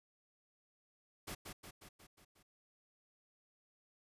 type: noise with echo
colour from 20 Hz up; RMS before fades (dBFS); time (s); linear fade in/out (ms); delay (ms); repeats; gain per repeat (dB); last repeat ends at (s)
pink; -45; 1.27-1.35; 10; 180; 6; -4; 2.43
effects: resampled to 32000 Hz